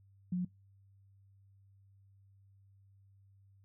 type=tone; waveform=sine; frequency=180 Hz; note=F#3; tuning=47 cents flat; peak=-31 dBFS; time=0.32-0.45 s; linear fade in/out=5 ms; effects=noise-tail reverb RT60 0.2 s tail -24 dB re dry + added 98 Hz sine -61 dBFS peak until 3.64 s